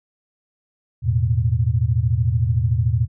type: chord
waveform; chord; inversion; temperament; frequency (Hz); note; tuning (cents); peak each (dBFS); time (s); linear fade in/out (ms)
sine; E suspended fourth; none; equal; 82.41 / 110 / 123.47; E2 / A2 / B2; 0 / 0 / 0; -22 / -19 / -20; 1.02-3.08; 50
effects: none